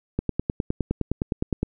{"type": "click train", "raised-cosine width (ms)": 3, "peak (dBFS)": -10, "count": 15, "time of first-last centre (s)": [0.19, 1.63], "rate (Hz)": 9.72, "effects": []}